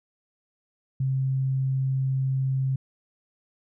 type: tone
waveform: sine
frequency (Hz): 133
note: C3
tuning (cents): +29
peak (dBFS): -22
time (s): 1-2.76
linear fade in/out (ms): 5
effects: none